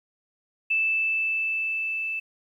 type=tone with level ramp; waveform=sine; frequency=2637 Hz; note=E7; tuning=in tune; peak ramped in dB=-20 to -27 dBFS; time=0.7-2.2 s; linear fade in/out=10 ms; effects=10-bit